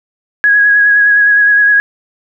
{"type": "tone with vibrato", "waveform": "sine", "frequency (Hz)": 1661.2, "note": "G#6", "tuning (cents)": 0, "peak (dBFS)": -5, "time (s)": [0.44, 1.8], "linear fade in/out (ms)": 0, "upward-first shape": "sine", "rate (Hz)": 9.7, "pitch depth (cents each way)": 23, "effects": []}